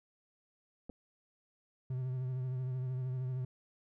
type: clicks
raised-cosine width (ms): 2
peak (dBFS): -33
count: 2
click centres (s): 0.895 / 0.899
type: tone with vibrato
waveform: triangle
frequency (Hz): 128.3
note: C3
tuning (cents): -34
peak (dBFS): -32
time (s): 1.9-3.45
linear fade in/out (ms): 5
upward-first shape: triangle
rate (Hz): 13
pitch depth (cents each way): 45
effects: none